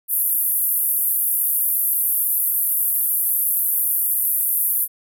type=band-pass noise; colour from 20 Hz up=white; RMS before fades=-20 dBFS; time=0.08-4.88 s; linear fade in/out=50 ms; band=11000 to 14000 Hz; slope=48 dB/octave; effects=none